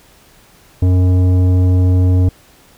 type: tone with tanh clipping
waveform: sine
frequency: 91.3 Hz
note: F#2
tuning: 23 cents flat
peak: -10 dBFS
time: 0.82-2.29 s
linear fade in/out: 5 ms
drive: 12 dB
effects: pink hiss -47 dBFS RMS until 2.77 s